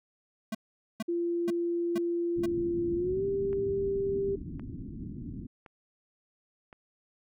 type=tone bursts; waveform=square; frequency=220 Hz; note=A3; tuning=in tune; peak=-31 dBFS; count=5; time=0.52-2.46 s; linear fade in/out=5 ms; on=28 ms; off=450 ms
type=tone with pitch glide; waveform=sine; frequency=343.3 to 394.3 Hz; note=F4 to G4; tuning=-30 to +10 cents; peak=-27 dBFS; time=1.08-4.36 s; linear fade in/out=10 ms; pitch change=+240 cents; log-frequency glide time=2.96-3.24 s
type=low-pass noise; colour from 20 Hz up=white; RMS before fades=-40 dBFS; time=2.36-5.47 s; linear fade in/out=10 ms; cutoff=300 Hz; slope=48 dB/octave
type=click train; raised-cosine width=0.5 ms; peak=-34 dBFS; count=4; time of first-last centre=3.53-6.728 s; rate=0.938 Hz
effects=none